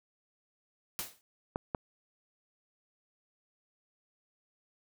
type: noise with exponential decay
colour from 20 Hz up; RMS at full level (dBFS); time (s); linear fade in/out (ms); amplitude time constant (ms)
white; -34; 0.99-1.21; 0; 47
type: clicks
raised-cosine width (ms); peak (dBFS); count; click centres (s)
1; -18; 2; 1.559 / 1.748
effects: none

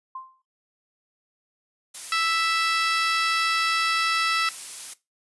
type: tone with exponential decay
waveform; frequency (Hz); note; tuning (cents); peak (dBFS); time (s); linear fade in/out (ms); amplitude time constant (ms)
sine; 1046.5; C6; 0; -31; 0.15-0.42; 5; 58
type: noise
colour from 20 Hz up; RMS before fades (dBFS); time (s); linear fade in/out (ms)
blue; -34; 1.94-4.94; 10
type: harmonic tone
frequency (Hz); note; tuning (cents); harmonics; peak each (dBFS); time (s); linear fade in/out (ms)
659.3; E5; 0; 2 / 3 / 4 / 5 / 6 / 7 / 8; -24 / -29 / -29 / -34 / -32 / -33 / -33; 2.12-4.49; 2
effects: noise-tail reverb RT60 0.2 s tail -17 dB re dry + resampled to 24000 Hz

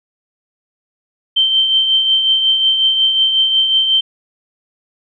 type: tone with tremolo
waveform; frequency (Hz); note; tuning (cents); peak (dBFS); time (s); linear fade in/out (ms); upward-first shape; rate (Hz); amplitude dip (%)
sine; 3119; G7; -9; -8; 1.36-4.01; 10; triangle; 5.5; 50
effects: none

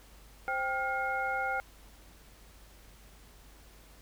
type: tone cluster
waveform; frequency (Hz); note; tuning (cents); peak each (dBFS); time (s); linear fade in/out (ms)
sine; 524 / 787 / 1414 / 2158; C5 / G5 / F6 / C#7; +2 / +7 / +21 / -47; -39 / -33 / -33 / -40; 0.48-1.6; 0
effects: added 50 Hz sine -55 dBFS peak until 4.01 s + pink hiss -58 dBFS RMS until 4.01 s

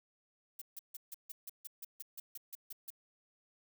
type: noise bursts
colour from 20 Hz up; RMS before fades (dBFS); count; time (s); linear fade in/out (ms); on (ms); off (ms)
violet; -45; 14; 0.59-2.904; 5; 26; 150
effects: none

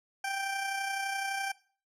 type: tone with amplitude modulation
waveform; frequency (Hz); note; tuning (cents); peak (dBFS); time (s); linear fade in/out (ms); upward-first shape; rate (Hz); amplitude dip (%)
20% pulse; 784; G5; 0; -25; 0.24-1.52; 5; sine; 31.8; 40
effects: noise-tail reverb RT60 0.4 s tail -19 dB re dry + low-pass 12000 Hz 12 dB/octave

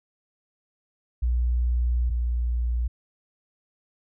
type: tone pair in turn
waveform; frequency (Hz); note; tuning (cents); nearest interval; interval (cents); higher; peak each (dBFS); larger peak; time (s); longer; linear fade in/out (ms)
sine; 60.3 / 59.61; B1 / A#1; -41 / +39; unison; 20; first; -20 / -22; first; 1.22-2.1 / 2.1-2.88; first; 10
effects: none

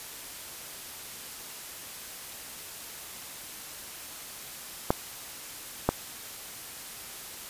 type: clicks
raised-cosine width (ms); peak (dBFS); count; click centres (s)
1; -7; 2; 4.905 / 5.89
effects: white hiss -42 dBFS RMS until 7.49 s + resampled to 32000 Hz

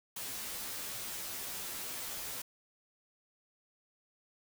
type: noise with comb filter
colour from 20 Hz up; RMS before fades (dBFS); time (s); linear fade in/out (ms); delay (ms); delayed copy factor
white; -41; 0.16-2.42; 5; 13; -0.9
effects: none

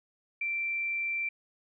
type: tone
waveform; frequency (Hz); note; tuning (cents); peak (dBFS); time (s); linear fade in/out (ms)
sine; 2349; D7; 0; -29; 0.41-1.29; 5
effects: none

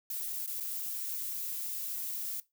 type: noise with dropouts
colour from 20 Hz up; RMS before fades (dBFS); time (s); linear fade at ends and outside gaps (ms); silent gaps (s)
violet; -37; 0.1-2.4; 2; 0.463-0.475 / 0.601-0.606
effects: noise-tail reverb RT60 0.2 s tail -19 dB re dry

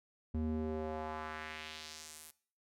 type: tone with band-pass filter sweep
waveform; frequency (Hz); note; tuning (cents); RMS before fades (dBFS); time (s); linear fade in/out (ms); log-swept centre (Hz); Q
square; 78; D#2; +5; -41; 0.34-2.31; 5; 170 to 12000; 1.5
effects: noise-tail reverb RT60 0.5 s tail -20 dB re dry

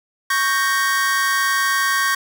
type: chord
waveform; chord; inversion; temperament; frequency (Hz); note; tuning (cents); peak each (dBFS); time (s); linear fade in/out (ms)
45% pulse; G diminished; second; equal; 1108.7 / 1568 / 1864.7; Db6 / G6 / Bb6; 0 / 0 / 0; -21; 0.3-2.15; 5
effects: none

